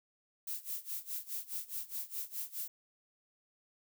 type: noise with tremolo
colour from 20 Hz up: violet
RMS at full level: -38 dBFS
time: 0.47-2.68 s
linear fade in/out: 5 ms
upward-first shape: sine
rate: 4.8 Hz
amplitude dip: 90%
effects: none